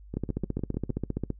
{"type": "two click trains", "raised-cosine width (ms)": 3, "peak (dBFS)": [-16, -21], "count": [18, 6], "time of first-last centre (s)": [[0.17, 1.303], [0.14, 0.895]], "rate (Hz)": [15, 6.62], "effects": ["noise-tail reverb RT60 0.1 s tail -23 dB re dry", "added 50 Hz sine -46 dBFS peak until 1.39 s"]}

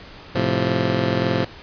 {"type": "chord", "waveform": "15% pulse", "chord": "F major", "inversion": "first", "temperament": "just", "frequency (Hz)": [109.13, 130.96, 174.61], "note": ["A2", "C3", "F3"], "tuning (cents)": [-14, 2, 0], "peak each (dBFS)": -17, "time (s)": [0.35, 1.45], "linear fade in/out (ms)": 5, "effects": ["pink hiss -41 dBFS RMS until 1.62 s", "resampled to 11025 Hz"]}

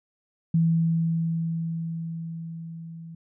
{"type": "tone with level ramp", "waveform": "sine", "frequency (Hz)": 164.81, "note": "E3", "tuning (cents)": 0, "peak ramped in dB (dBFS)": [-17, -38], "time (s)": [0.54, 3.15], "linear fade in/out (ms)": 5, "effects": []}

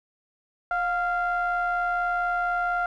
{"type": "ring-modulated tone", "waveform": "triangle", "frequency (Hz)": 339.3, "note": "F4", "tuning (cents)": -50, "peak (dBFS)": -18, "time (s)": [0.71, 2.86], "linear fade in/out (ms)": 2, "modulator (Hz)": 1050, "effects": []}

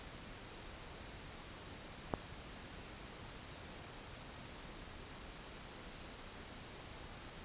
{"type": "click", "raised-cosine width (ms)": 1, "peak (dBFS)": -19, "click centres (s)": 2.138, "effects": ["pink hiss -51 dBFS RMS until 7.44 s", "resampled to 8000 Hz"]}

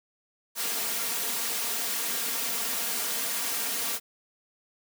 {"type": "noise with comb filter", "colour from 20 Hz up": "white", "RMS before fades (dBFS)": -30, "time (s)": [0.55, 4], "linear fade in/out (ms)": 50, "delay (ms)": 4.3, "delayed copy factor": 0.65, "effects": ["high-pass 200 Hz 12 dB/octave"]}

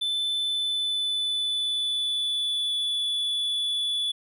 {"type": "tone with pitch glide", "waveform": "triangle", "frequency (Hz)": [3520, 3442], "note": ["A7", "A7"], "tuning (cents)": [0, -39], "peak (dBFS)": -23, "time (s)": [0.01, 4.12], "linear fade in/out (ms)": 10, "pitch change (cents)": -39, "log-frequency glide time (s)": [0.37, 3.02], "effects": []}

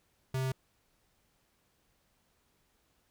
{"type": "tone", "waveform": "square", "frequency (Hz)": 131.3, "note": "C3", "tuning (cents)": 6, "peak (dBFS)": -31, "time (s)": [0.34, 0.52], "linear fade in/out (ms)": 5, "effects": ["pink hiss -73 dBFS RMS until 3.1 s"]}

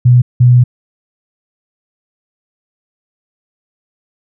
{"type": "tone pair in turn", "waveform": "sine", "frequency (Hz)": [123.47, 123.47], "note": ["B2", "B2"], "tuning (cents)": [0, 0], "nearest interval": "unison", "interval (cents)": 0, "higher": "neither", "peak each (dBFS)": -3, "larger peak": "neither", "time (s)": [[0.05, 0.22], [0.4, 0.64]], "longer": "second", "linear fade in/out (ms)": 10, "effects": []}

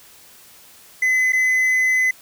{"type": "tone with dropouts", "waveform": "triangle", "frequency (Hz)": 2026, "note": "B6", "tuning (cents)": 44, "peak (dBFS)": -13, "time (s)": [1.02, 2.11], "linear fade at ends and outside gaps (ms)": 5, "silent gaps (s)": [1.323, 1.331], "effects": ["white hiss -47 dBFS RMS until 2.21 s"]}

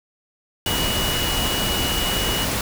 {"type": "tone in noise", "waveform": "sine", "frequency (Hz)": 2921, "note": "F#7", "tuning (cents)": -23, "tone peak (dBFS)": -25, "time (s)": [0.66, 2.45], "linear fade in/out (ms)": 2, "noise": "pink", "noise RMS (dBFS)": -23, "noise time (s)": [0.66, 2.61], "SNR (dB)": -5, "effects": []}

